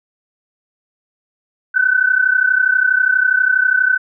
sine tone pair together, 1495 / 1527.3 Hz, F#6 / G6, +17 / -46 cents, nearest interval unison, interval 37 cents, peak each -14 dBFS, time 1.74-3.98 s, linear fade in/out 20 ms, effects none

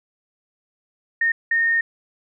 sine tone bursts at uneven times, 1838 Hz, A#6, 25 cents flat, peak -16 dBFS, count 2, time 1.21-1.32 / 1.51-1.81 s, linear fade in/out 5 ms, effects none

